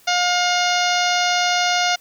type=harmonic tone; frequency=713 Hz; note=F5; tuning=36 cents sharp; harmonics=1 / 2 / 3 / 4 / 5 / 6 / 7 / 8 / 9; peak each=-20 / -23 / -25 / -26 / -27 / -28 / -28 / -29 / -30 dBFS; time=0.07-1.96 s; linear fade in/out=10 ms; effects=white hiss -52 dBFS RMS until 2 s

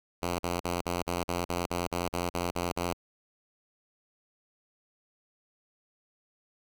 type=tone bursts; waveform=5% pulse; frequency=87.6 Hz; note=F2; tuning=6 cents sharp; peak=-18 dBFS; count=13; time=0.22-2.934 s; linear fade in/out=10 ms; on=170 ms; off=42 ms; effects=none

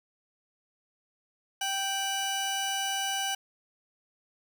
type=tone pair together; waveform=25% pulse; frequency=782.2 / 2960 Hz; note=G5 / F#7; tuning=-4 / 0 cents; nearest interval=octave + major seventh; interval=2304 cents; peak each=-28 dBFS; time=1.61-3.35 s; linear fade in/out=5 ms; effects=none

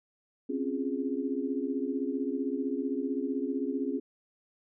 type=chord; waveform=sine; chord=Db major seventh; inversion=third; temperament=equal; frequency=261.6 / 277.2 / 349.2 / 415.3 Hz; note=C4 / Db4 / F4 / Ab4; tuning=0 / 0 / 0 / 0 cents; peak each=-33 / -33 / -38 / -36 dBFS; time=0.49-4 s; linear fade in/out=10 ms; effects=none

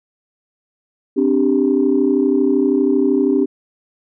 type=chord; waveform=sine; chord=C suspended second; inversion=none; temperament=just; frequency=261.6 / 294.3 / 392.4 Hz; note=C4 / D4 / G4; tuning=0 / +4 / +2 cents; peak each=-16 dBFS; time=1.16-3.46 s; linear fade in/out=20 ms; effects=tanh soft clip ceiling -4 dBFS

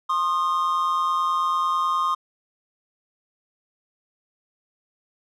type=tone pair together; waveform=triangle; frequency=1061 / 1230.2 Hz; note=C6 / D#6; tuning=+24 / -20 cents; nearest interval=minor third; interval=256 cents; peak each=-21 dBFS; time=0.09-2.15 s; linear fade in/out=10 ms; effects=none

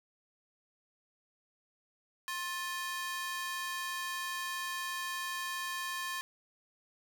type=ring-modulated tone; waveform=sawtooth; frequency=1409 Hz; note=F6; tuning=15 cents sharp; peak=-29 dBFS; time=2.28-6.21 s; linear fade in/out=0 ms; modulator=346 Hz; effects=none

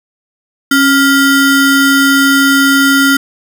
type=ring-modulated tone; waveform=square; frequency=837 Hz; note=G#5; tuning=13 cents sharp; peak=-4 dBFS; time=0.71-3.17 s; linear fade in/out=5 ms; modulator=564 Hz; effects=none

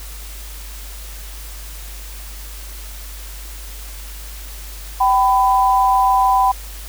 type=tone pair together; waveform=sine; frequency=773 / 1000 Hz; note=G5 / B5; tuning=-24 / +21 cents; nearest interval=major third; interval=445 cents; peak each=-14 dBFS; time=5-6.52 s; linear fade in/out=10 ms; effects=added 50 Hz sine -31 dBFS peak until 6.88 s + white hiss -37 dBFS RMS until 6.88 s

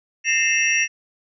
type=tone cluster; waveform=sine; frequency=1826 / 2098 / 2631 / 2793 / 5710 Hz; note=A#6 / C7 / E7 / F7 / F8; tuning=-36 / +4 / -4 / -1 / +37 cents; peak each=-23 / -24 / -20 / -27 / -24 dBFS; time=0.24-0.88 s; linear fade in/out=50 ms; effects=none

